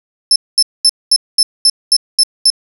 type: tone bursts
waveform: 35% pulse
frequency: 5274 Hz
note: E8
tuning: in tune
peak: -3 dBFS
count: 9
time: 0.31-2.502 s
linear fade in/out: 2 ms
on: 48 ms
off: 220 ms
effects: none